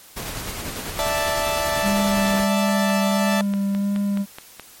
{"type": "noise with tremolo", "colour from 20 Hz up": "pink", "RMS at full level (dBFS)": -29, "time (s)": [0.16, 2.45], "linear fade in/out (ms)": 10, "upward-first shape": "sine", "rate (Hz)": 10, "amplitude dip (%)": 30}
{"type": "chord", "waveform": "sawtooth", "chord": "D suspended second", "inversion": "none", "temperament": "equal", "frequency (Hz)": [587.3, 659.3, 880], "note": ["D5", "E5", "A5"], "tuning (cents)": [0, 0, 0], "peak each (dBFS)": [-21, -21, -22], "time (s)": [0.99, 3.41], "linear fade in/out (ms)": 0}
{"type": "tone with vibrato", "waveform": "triangle", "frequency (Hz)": 200, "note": "G3", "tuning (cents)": 35, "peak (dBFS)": -17, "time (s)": [1.82, 4.26], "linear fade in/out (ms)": 50, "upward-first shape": "sine", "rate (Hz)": 1.5, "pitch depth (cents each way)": 15}
{"type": "click train", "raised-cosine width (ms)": 0.3, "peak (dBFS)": -18, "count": 10, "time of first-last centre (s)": [2.69, 4.597], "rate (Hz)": 4.72}
{"effects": ["white hiss -46 dBFS RMS until 4.8 s", "MP3 64 kbps"]}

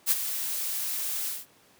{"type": "noise with ADSR envelope", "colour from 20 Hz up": "blue", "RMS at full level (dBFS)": -21, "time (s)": [0.06, 1.46], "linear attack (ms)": 48, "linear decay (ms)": 35, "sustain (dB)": -10, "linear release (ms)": 190, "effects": ["pink hiss -59 dBFS RMS until 1.79 s", "high-pass 150 Hz 12 dB/octave"]}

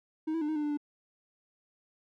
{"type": "tone with pitch steps", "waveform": "triangle", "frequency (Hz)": [314, 327.8, 298.6, 312.5, 298.7, 295.8, 293.3], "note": ["D#4", "E4", "D4", "D#4", "D4", "D4", "D4"], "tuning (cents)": [16, -10, 29, 8, 29, 13, -2], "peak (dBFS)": -27, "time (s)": [0.27, 0.774], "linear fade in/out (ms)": 10, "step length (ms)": 72, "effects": []}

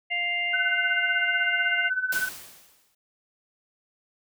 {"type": "harmonic tone", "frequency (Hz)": 698.5, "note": "F5", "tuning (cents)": 0, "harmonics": [1, 3, 4], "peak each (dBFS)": [-35, -26, -30], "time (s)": [0.1, 1.9], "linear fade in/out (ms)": 20}
{"type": "tone with tremolo", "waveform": "sine", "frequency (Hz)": 1510, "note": "F#6", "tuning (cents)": 35, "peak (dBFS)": -21, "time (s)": [0.53, 2.29], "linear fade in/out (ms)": 10, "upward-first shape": "sine", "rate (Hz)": 16, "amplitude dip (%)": 75}
{"type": "noise with exponential decay", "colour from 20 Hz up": "white", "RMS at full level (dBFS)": -30, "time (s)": [2.12, 2.95], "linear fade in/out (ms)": 5, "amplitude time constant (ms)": 180}
{"effects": []}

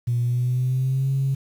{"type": "tone with pitch glide", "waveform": "sine", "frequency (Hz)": [120, 135.48], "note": ["B2", "C#3"], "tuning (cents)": [-49, -39], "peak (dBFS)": -18, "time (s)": [0.07, 1.35], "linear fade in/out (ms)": 10, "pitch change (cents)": 210, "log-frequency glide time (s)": [0.21, 1.1], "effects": ["tanh soft clip ceiling -15 dBFS", "8-bit"]}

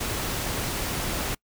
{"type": "noise", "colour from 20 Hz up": "pink", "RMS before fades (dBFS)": -29, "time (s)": [0, 1.35], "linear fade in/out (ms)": 10, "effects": ["noise-tail reverb RT60 0.1 s tail -26 dB re dry"]}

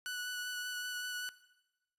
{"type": "tone with vibrato", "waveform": "sawtooth", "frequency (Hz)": 1480, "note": "F#6", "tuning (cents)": 0, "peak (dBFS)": -34, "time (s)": [0.06, 1.29], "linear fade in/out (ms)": 0, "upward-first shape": "sine", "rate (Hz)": 5.2, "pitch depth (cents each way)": 12, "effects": ["noise-tail reverb RT60 1.0 s tail -18 dB re dry", "resampled to 32000 Hz"]}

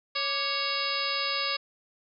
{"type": "harmonic tone with a mistuned harmonic", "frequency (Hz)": 554.4, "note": "C#5", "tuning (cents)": 0, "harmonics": [1, 2, 3, 4, 5, 6, 7, 8, 9], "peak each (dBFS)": [-38, -34, -39, -35, -35, -39, -35, -35, -34], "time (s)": [0.15, 1.57], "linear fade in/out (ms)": 10, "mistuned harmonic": 2, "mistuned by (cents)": 91, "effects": []}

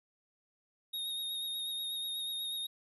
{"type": "tone with vibrato", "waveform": "square", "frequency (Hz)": 3729, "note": "A#7", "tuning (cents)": 0, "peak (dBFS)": -36, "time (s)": [0.93, 2.67], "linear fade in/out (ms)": 10, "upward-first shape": "sine", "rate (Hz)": 8.2, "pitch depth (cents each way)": 24, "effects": []}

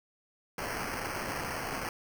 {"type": "noise with sample-and-hold", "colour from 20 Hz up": "white", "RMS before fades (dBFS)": -36, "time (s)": [0.58, 1.89], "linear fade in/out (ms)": 2, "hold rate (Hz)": 3675, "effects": []}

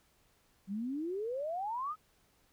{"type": "exponential sweep", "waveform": "sine", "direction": "up", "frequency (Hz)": [186.4, 1300], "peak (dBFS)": -34, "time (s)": [0.67, 1.96], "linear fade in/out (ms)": 50, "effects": ["pink hiss -70 dBFS RMS until 2.52 s"]}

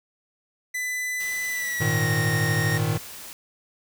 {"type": "tone with pitch glide", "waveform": "45% pulse", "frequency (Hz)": [2000, 1855.3], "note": ["B6", "A#6"], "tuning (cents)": [21, -9], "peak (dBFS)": -26, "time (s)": [0.74, 2.78], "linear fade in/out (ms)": 10, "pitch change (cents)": -130, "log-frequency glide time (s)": [1.49, 2.1]}
{"type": "noise", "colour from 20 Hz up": "white", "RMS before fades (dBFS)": -40, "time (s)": [1.2, 3.33], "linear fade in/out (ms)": 0}
{"type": "chord", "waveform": "square", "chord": "Ab suspended second", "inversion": "none", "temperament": "equal", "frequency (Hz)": [103.83, 116.54, 155.56], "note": ["Ab2", "Bb2", "Eb3"], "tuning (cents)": [0, 0, 0], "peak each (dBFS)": [-29, -27, -26], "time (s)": [1.8, 2.98], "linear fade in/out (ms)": 10}
{"effects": []}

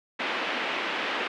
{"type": "band-pass noise", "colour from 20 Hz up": "white", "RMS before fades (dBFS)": -30, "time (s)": [0.19, 1.28], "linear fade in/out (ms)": 10, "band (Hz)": [240, 2900], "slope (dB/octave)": 24, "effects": []}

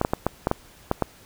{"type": "clicks", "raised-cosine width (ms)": 1, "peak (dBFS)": -6, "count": 8, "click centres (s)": [0.014, 0.049, 0.135, 0.266, 0.471, 0.514, 0.914, 1.023], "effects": ["pink hiss -51 dBFS RMS until 1.25 s"]}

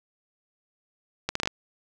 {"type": "accelerating click train", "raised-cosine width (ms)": 0.2, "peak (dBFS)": -9, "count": 6, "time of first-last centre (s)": [1.29, 1.474], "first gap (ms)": 64, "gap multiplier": 0.72, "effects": []}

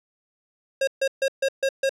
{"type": "tone bursts", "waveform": "square", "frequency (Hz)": 540, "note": "C#5", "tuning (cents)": -45, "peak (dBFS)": -20, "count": 6, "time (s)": [0.81, 1.894], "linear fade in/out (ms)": 5, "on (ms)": 64, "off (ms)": 140, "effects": ["low-pass 8000 Hz 12 dB/octave"]}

